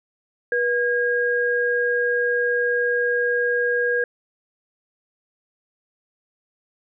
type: tone pair together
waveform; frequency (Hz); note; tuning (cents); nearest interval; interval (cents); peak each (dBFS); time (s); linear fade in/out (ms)
sine; 484.5 / 1629.7; B4 / G#6; -33 / -33; octave + major sixth; 2100; -21; 0.52-4.04; 2
effects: none